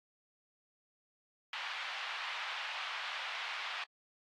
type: band-pass noise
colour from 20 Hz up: white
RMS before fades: -41 dBFS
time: 1.53-3.84 s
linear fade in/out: 2 ms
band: 830 to 3300 Hz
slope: 24 dB/octave
effects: AAC 64 kbps